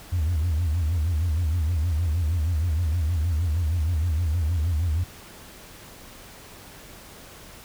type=tone with vibrato; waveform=sine; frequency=81.9 Hz; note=E2; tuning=11 cents flat; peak=-19 dBFS; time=0.12-5.04 s; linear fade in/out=10 ms; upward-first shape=sine; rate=6.4 Hz; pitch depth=160 cents each way; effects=tanh soft clip ceiling -18 dBFS + pink hiss -45 dBFS RMS until 7.64 s